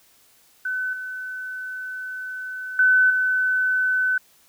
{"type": "tone with level steps", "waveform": "sine", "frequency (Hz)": 1511, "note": "F#6", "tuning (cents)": 36, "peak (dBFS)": [-23, -29, -13, -18], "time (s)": [0.65, 4.18], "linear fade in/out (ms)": 5, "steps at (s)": [0.93, 2.79, 3.1], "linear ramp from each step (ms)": 2, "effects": ["white hiss -57 dBFS RMS until 4.48 s"]}